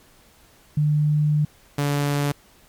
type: tone pair in turn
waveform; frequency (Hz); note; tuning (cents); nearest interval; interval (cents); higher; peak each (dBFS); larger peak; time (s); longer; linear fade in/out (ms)
sine / sawtooth; 149.9 / 143.79; D3 / D3; +36 / -36; minor second; 72; first; -16; neither; 0.77-1.45 / 1.78-2.32; first; 5
effects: pink hiss -54 dBFS RMS until 2.68 s + MP3 96 kbps